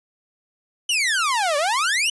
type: exponential two-way sweep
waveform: sawtooth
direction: down then up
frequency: 3053 to 559 to 3053 Hz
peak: -15 dBFS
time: 0.89-2.1 s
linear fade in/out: 5 ms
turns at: 1.57 s
effects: resampled to 24000 Hz